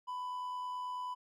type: tone with amplitude modulation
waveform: triangle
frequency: 997 Hz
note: B5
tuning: 16 cents sharp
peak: -34 dBFS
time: 0.07-1.15 s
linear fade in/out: 20 ms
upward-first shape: sine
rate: 89.3 Hz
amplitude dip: 30%
effects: none